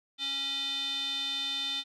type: tone with band-pass filter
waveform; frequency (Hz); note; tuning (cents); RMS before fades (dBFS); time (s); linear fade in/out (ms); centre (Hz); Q
square; 275.7; C#4; -9; -33; 0.18-1.84; 50; 3500; 9.2
effects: none